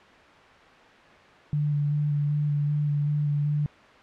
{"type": "tone with vibrato", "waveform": "sine", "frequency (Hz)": 146.83, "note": "D3", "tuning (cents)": 0, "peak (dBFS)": -22, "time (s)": [1.53, 3.66], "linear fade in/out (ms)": 0, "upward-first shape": "square", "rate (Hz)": 2.6, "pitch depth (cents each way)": 14, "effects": ["white hiss -50 dBFS RMS until 4.02 s", "low-pass 2000 Hz 12 dB/octave"]}